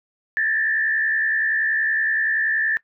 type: tone with frequency modulation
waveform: sine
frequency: 1760 Hz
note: A6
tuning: in tune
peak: -18 dBFS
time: 0.37-2.77 s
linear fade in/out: 0 ms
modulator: 70.6 Hz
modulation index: 0.96
effects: noise-tail reverb RT60 0.1 s tail -20 dB re dry